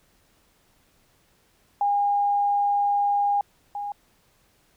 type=tone pair in turn; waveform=sine; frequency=812 / 816.7 Hz; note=G#5 / G#5; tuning=-39 / -29 cents; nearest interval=unison; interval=10 cents; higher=second; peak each=-19 / -28 dBFS; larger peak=first; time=1.81-3.41 / 3.75-3.92 s; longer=first; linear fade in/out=2 ms; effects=pink hiss -63 dBFS RMS until 4.76 s